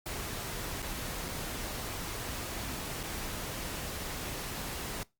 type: noise with dropouts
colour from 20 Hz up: pink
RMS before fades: -38 dBFS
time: 0.06-5.03 s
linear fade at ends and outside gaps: 0 ms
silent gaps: 0.82-0.826 / 1.283-1.287 / 3.03-3.036 s
effects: noise-tail reverb RT60 0.2 s tail -21 dB re dry + Opus 48 kbps